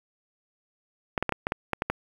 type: clicks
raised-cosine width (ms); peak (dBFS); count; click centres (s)
0.5; -10; 9; 1.178 / 1.226 / 1.293 / 1.323 / 1.469 / 1.521 / 1.733 / 1.821 / 1.9
effects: 7-bit